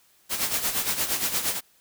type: noise with tremolo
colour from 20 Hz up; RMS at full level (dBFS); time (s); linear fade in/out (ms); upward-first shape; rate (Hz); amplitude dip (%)
white; -24; 0.29-1.61; 50; sine; 8.6; 65
effects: white hiss -61 dBFS RMS until 1.8 s